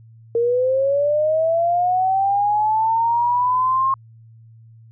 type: linear sweep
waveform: sine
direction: up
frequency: 460.7 to 1076 Hz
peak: -15 dBFS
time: 0.35-3.94 s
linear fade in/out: 2 ms
effects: added 113 Hz sine -43 dBFS peak until 4.91 s